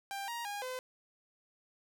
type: tone with pitch steps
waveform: sawtooth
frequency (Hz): 792 / 941 / 816 / 510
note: G5 / A#5 / G#5 / C5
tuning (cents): +18 / +16 / -31 / -44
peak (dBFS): -34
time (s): 0.11-0.79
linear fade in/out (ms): 0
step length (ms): 170
effects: none